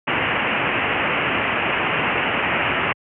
white low-pass noise, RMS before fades -21 dBFS, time 0.07-2.93 s, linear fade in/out 10 ms, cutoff 2900 Hz, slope 96 dB/octave, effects high-pass 100 Hz 12 dB/octave

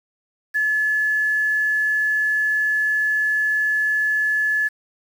sine tone with quantisation, 1717 Hz, A6, 43 cents flat, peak -17 dBFS, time 0.54-4.69 s, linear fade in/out 20 ms, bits 7, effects none

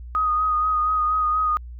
sine tone with vibrato, 1246 Hz, D#6, 2 cents sharp, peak -18 dBFS, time 0.15-1.57 s, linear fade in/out 0 ms, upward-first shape sine, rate 4.2 Hz, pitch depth 25 cents each way, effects added 60 Hz sine -34 dBFS peak until 1.79 s

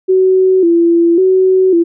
sine tone with vibrato, 356.4 Hz, F4, 35 cents sharp, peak -6 dBFS, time 0.08-1.84 s, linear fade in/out 20 ms, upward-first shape square, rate 0.91 Hz, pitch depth 89 cents each way, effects none

